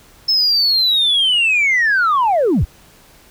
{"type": "linear sweep", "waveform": "sine", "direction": "down", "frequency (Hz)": [5274, 36.71], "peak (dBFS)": -10, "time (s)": [0.28, 2.65], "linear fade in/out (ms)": 10, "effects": ["tanh soft clip ceiling -9 dBFS", "pink hiss -47 dBFS RMS until 3.3 s"]}